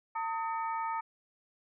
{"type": "harmonic tone with a mistuned harmonic", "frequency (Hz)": 452.5, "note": "A4", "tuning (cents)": 48, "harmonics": [2, 3, 4, 5], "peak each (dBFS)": [-33, -37, -47, -47], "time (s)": [0.15, 1.01], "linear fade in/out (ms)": 10, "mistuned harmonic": 3, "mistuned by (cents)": -130, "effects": []}